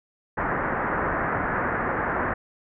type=low-pass noise; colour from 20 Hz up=white; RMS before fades=-26 dBFS; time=0.37-2.34 s; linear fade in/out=10 ms; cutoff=1800 Hz; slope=48 dB/octave; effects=none